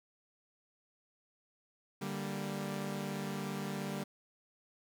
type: chord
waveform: sawtooth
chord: G minor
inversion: second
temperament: equal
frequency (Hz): 146.83 / 196 / 233.1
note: D3 / G3 / Bb3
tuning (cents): 0 / 0 / 0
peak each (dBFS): -38 / -35 / -40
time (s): 2.01-4.04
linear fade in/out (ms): 10
effects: 10-bit